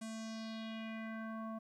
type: tone with low-pass filter sweep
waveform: square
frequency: 222.2 Hz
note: A3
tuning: 17 cents sharp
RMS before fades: -44 dBFS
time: 0.01-1.59 s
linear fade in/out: 10 ms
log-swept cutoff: 8700 to 930 Hz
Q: 2.9
effects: 13-bit